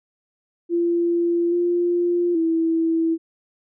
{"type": "tone with pitch steps", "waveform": "sine", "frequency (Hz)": [342.7, 349, 327.7], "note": ["F4", "F4", "E4"], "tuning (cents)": [-33, -1, -10], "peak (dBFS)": -17, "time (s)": [0.69, 3.18], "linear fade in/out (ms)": 50, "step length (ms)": 830, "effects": []}